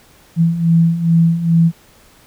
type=beating tone pair; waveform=sine; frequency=164.81 / 167.21 Hz; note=E3 / E3; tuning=0 / +25 cents; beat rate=2.4 Hz; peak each=-16 / -11 dBFS; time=0.36-1.72 s; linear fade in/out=50 ms; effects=pink hiss -48 dBFS RMS until 2.26 s